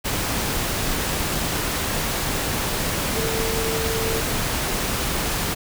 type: tone in noise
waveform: sine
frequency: 449.1 Hz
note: A4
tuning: 35 cents sharp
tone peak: -26 dBFS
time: 3.15-4.21 s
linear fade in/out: 20 ms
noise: pink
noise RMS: -24 dBFS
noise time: 0.04-5.55 s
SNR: -5 dB
effects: none